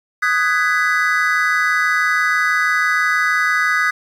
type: chord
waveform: triangle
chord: G# minor seventh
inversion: second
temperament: just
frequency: 1245.9 / 1495.1 / 1661.2 / 1993.5 Hz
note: D#6 / F#6 / G#6 / B6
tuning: +2 / +18 / 0 / +16 cents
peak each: -18 dBFS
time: 0.22-3.91 s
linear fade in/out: 10 ms
effects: 8-bit